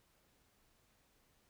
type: silence
effects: pink hiss -73 dBFS RMS until 1.49 s